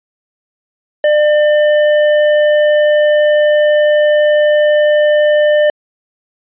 sine tone with tanh clipping, 599 Hz, D5, 34 cents sharp, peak -9 dBFS, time 1.04-5.7 s, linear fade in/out 2 ms, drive 12 dB, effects resampled to 8000 Hz

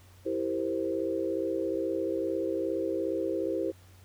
sine chord, C dominant seventh, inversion first, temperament equal, 329.6 / 392 / 466.2 / 523.3 Hz, E4 / G4 / Bb4 / C5, 0 / 0 / 0 / 0 cents, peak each -32 / -33 / -37 / -33 dBFS, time 0.25-3.72 s, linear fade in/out 20 ms, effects added 92 Hz sine -53 dBFS peak until 4.04 s + pink hiss -60 dBFS RMS until 4.04 s

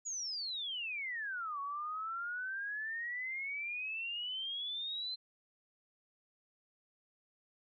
sine exponential two-way sweep, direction down then up, 6950 to 1108.7 to 4120 Hz, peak -37 dBFS, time 0.05-5.16 s, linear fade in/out 20 ms, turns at 1.6 s, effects none

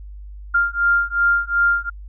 sine beating tone pair, 1396.9 / 1399.6 Hz, F6 / F6, 0 / +3 cents, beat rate 2.7 Hz, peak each -18 dBFS, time 0.54-1.9 s, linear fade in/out 10 ms, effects added 50 Hz sine -33 dBFS peak until 2.08 s

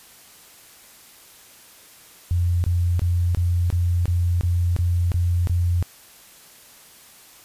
sine tone bursts, 87.31 Hz, F2, in tune, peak -17 dBFS, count 10, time 2.31-5.826 s, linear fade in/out 0 ms, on 330 ms, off 24 ms, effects white hiss -48 dBFS RMS until 7.44 s + resampled to 32000 Hz

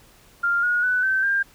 sine tone with pitch steps, 1396.9 / 1444.5 / 1493.7 / 1544.6 / 1597.2 Hz, F6 / F#6 / F#6 / G6 / G6, 0 / -42 / +16 / -26 / +32 cents, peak -18 dBFS, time 0.43-1.43 s, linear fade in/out 10 ms, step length 200 ms, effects pink hiss -53 dBFS RMS until 1.54 s

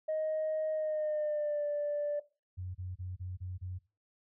sine tone with pitch glide, 625 to 586.5 Hz, D#5 to D5, +8 to -2 cents, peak -29 dBFS, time 0.08-2.2 s, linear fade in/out 10 ms, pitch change -110 cents, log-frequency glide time 0.72-1.65 s
sine tone bursts, 91.5 Hz, F#2, 19 cents flat, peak -37 dBFS, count 6, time 2.57-3.79 s, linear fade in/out 20 ms, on 180 ms, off 28 ms
effects noise-tail reverb RT60 0.3 s tail -18 dB re dry + tanh soft clip ceiling -27 dBFS

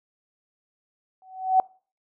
sine tone with exponential growth, 753 Hz, F#5, 30 cents sharp, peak -12 dBFS, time 1.22-1.6 s, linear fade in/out 1 ms, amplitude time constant 81 ms, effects noise-tail reverb RT60 0.4 s tail -25 dB re dry

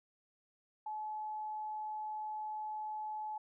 sine tone, 857 Hz, A5, 46 cents flat, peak -38 dBFS, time 0.86-3.38 s, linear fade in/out 5 ms, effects none

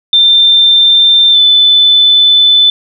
sine tone with pitch glide, 3579 to 3511 Hz, A7 to A7, +29 to -4 cents, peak -3 dBFS, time 0.13-2.7 s, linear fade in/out 2 ms, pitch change -33 cents, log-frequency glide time 1.31-1.38 s, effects none

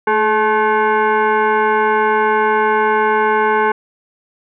sine tone with frequency modulation, 220 Hz, A3, in tune, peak -11 dBFS, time 0.07-3.72 s, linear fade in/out 5 ms, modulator 647 Hz, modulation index 2.1, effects none

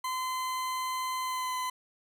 40% pulse tone with pitch glide, 1027 to 1014.6 Hz, C6 to B5, -33 to +46 cents, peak -30 dBFS, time 0.04-1.7 s, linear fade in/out 5 ms, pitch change -21 cents, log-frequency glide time 1.22-1.56 s, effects none

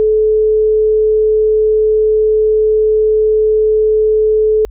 sine tone, 431.9 Hz, A4, 32 cents flat, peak -8 dBFS, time 0-4.65 s, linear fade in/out 0 ms, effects added 50 Hz sine -31 dBFS peak until 4.7 s

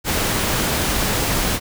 pink noise, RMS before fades -20 dBFS, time 0.04-1.6 s, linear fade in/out 50 ms, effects none

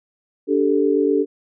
sine chord, D suspended fourth, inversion none, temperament equal with one note detuned, 290.3 / 392 / 440 Hz, D4 / G4 / A4, -20 / 0 / 0 cents, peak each -19 dBFS, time 0.47-1.26 s, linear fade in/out 50 ms, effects none

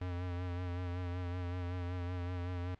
square tone with vibrato, 89.2 Hz, F2, 37 cents sharp, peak -37 dBFS, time 0.01-2.75 s, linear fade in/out 5 ms, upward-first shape sine, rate 5.3 Hz, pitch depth 35 cents each way, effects pink hiss -68 dBFS RMS until 2.79 s + low-pass 3000 Hz 12 dB/octave

